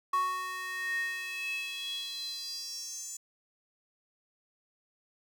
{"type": "tone with high-pass filter sweep", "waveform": "square", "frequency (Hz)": 370, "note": "F#4", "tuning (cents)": 0, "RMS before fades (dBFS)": -36, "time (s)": [0.13, 3.17], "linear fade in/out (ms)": 5, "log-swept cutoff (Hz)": [1100, 7100], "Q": 7.7, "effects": []}